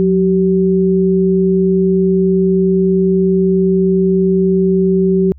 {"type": "tone pair together", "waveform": "sine", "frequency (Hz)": [182.32, 383.1], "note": ["F#3", "G4"], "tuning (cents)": [-25, -40], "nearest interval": "octave + minor second", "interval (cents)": 1285, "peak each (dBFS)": -12, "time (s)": [0, 5.32], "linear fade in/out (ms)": 0, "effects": ["added 70 Hz sine -35 dBFS peak until 5.38 s"]}